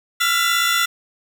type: tone cluster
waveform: 35% pulse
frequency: 1355 / 1412 / 1997 / 3478 Hz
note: E6 / F6 / B6 / A7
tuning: +47 / +19 / +19 / -21 cents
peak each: -20 dBFS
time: 0.2-0.86 s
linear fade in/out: 10 ms
effects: none